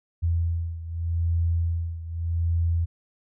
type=beating tone pair; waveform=sine; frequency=83.8 / 84.63 Hz; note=E2 / E2; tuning=+29 / +46 cents; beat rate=0.83 Hz; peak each=-24 / -28 dBFS; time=0.22-2.86 s; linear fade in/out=20 ms; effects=none